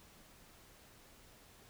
silence, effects pink hiss -61 dBFS RMS until 1.69 s

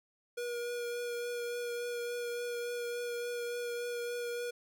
square tone with vibrato, 479.6 Hz, A#4, 49 cents sharp, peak -36 dBFS, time 0.37-4.51 s, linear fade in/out 10 ms, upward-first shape triangle, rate 3.5 Hz, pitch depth 16 cents each way, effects none

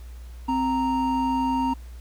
triangle tone pair together, 261.1 / 930 Hz, C4 / A#5, -3 / -4 cents, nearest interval octave + minor seventh, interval 2199 cents, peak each -22 dBFS, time 0.48-1.74 s, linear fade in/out 10 ms, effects added 60 Hz sine -37 dBFS peak until 2 s + pink hiss -55 dBFS RMS until 2 s

